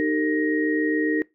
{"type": "tone cluster", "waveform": "sine", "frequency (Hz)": [307.4, 387.3, 454.6, 1878], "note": ["D#4", "G4", "A#4", "A#6"], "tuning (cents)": [-21, -21, -43, 12], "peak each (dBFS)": [-22, -29, -26, -28], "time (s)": [0, 1.22], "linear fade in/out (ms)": 0, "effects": ["noise-tail reverb RT60 0.2 s tail -21 dB re dry"]}